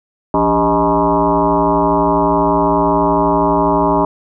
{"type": "tone with frequency modulation", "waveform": "sine", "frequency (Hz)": 622.3, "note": "D#5", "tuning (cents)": 0, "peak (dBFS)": -10, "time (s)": [0.34, 4.05], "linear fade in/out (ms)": 2, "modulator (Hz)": 112, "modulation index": 4, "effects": []}